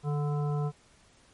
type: harmonic tone with a mistuned harmonic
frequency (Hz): 145.9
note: D3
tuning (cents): -11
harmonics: 1 / 3 / 5 / 7 / 9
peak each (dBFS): -27 / -37 / -41 / -44 / -46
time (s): 0.03-0.72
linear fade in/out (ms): 50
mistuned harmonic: 1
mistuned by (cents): +34
effects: pink hiss -61 dBFS RMS until 1.33 s + MP3 48 kbps